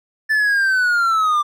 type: linear sweep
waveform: triangle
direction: down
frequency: 1760 to 1174.7 Hz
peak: -12 dBFS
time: 0.29-1.43 s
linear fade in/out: 20 ms
effects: none